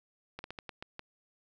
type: slowing click train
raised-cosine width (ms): 0.3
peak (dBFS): -25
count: 7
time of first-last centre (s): 0.39-0.994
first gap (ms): 51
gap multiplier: 1.27
effects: none